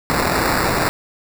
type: noise with sample-and-hold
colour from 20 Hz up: white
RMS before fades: -18 dBFS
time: 0.1-0.89 s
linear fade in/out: 0 ms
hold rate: 3150 Hz
effects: none